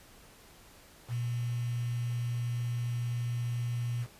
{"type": "tone with quantisation", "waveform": "sine", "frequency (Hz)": 120, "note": "B2", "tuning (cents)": -49, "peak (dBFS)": -30, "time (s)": [1.08, 4.07], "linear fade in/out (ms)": 50, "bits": 8, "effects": ["pink hiss -56 dBFS RMS until 4.19 s", "resampled to 32000 Hz"]}